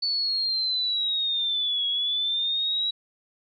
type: linear two-way sweep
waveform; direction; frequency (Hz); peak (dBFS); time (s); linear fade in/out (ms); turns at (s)
sine; down then up; 4486 to 3322 to 3892; -23; 0.02-2.91; 10; 1.87
effects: none